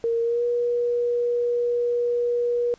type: tone with pitch glide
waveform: sine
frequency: 463.2 to 480.4 Hz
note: A#4 to B4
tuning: -11 to -48 cents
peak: -20 dBFS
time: 0.04-2.74 s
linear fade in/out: 0 ms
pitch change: +63 cents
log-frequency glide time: 0.22-0.44 s
effects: pink hiss -56 dBFS RMS until 2.78 s + resampled to 16000 Hz